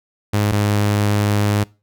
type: tone pair in turn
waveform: sawtooth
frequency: 103.83 / 103.41 Hz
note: G#2 / G#2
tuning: 0 / -7 cents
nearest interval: unison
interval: 7 cents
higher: first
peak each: -11 dBFS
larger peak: neither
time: 0.33-0.52 / 0.52-1.64 s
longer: second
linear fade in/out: 10 ms
effects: noise-tail reverb RT60 0.3 s tail -23 dB re dry